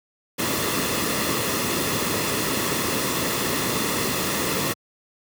pink noise with comb filter, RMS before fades -24 dBFS, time 0.38-4.74 s, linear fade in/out 20 ms, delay 1.3 ms, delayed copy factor -0.5, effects high-pass 100 Hz 12 dB/octave

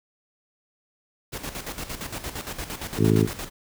pink noise with tremolo, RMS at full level -32 dBFS, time 1.32-3.5 s, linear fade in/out 20 ms, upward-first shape square, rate 8.7 Hz, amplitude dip 65%
harmonic tone, 54 Hz, A1, 32 cents flat, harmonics 2 / 3 / 4 / 5 / 6 / 7 / 8, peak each -21 / -23 / -24 / -25 / -26 / -26 / -27 dBFS, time 2.97-3.28 s, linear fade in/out 50 ms
effects none

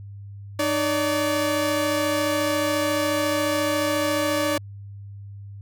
sawtooth tone pair together, 304.1 / 574 Hz, D#4 / D5, -40 / -40 cents, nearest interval major seventh, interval 1100 cents, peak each -21 / -19 dBFS, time 0.59-4.58 s, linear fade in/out 5 ms, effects added 100 Hz sine -36 dBFS peak until 5.61 s

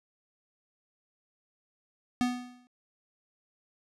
square tone with exponential decay, 247.1 Hz, B3, 1 cent sharp, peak -23 dBFS, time 2.21-2.67 s, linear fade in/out 0 ms, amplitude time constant 100 ms, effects low-pass 8000 Hz 12 dB/octave

